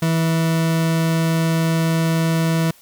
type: tone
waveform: 40% pulse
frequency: 163.3 Hz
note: E3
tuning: 16 cents flat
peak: -15 dBFS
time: 0.02-2.71 s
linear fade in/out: 5 ms
effects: white hiss -50 dBFS RMS until 2.81 s